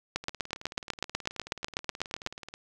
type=two click trains; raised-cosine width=0.2 ms; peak=-11 / -24 dBFS; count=18 / 44; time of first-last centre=0.16-2.264 / 0.24-2.539 s; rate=8.08 / 18.7 Hz; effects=none